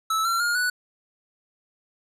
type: tone with pitch steps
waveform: square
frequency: 1308 / 1362.8 / 1419.8 / 1479.2 Hz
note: E6 / F6 / F6 / F#6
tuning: -14 / -43 / +28 / -1 cents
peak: -22 dBFS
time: 0.1-0.7 s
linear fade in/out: 5 ms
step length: 150 ms
effects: resampled to 32000 Hz